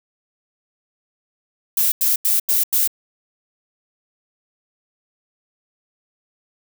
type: noise bursts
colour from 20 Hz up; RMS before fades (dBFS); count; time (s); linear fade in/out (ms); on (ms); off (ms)
violet; -17; 5; 1.77-2.876; 5; 150; 89
effects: none